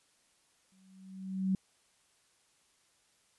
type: tone with exponential growth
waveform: sine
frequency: 189.8 Hz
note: F#3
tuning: 44 cents sharp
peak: -25 dBFS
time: 0.72-1.55 s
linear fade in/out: 2 ms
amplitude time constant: 180 ms
effects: white hiss -70 dBFS RMS until 3.38 s + resampled to 24000 Hz